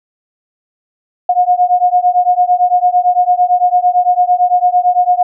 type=beating tone pair; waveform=sine; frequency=715 / 723.9 Hz; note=F5 / F#5; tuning=+41 / -38 cents; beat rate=8.9 Hz; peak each=-11 dBFS; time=1.29-5.23 s; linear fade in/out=5 ms; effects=none